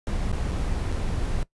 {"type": "noise with dropouts", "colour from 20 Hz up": "brown", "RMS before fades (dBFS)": -26, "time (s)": [0.07, 1.43], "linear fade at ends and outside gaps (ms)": 0, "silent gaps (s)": [[0.315, 0.327], [0.512, 0.518], [0.918, 0.925]], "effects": ["noise-tail reverb RT60 0.1 s tail -19 dB re dry", "resampled to 24000 Hz"]}